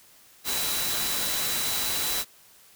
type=tone in noise; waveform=sine; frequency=3951 Hz; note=B7; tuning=in tune; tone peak=-33 dBFS; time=0.44-2.25 s; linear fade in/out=50 ms; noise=white; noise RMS=-28 dBFS; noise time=0.44-2.25 s; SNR=-8 dB; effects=white hiss -55 dBFS RMS until 2.75 s